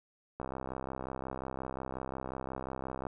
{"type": "click train", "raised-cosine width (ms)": 1, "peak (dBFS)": -24, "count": 176, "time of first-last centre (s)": [0.4, 3.068], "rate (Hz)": 65.6, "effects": []}